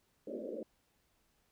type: band-pass noise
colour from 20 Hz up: white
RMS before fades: -42 dBFS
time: 0.27-0.63 s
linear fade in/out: 2 ms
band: 210 to 590 Hz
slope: 96 dB/octave
effects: pink hiss -75 dBFS RMS until 1.51 s